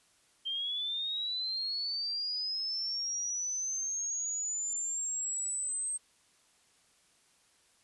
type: linear sweep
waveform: sine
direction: up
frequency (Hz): 3136 to 8360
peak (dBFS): -32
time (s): 0.45-5.98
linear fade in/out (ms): 20
effects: white hiss -67 dBFS RMS until 7.83 s + resampled to 24000 Hz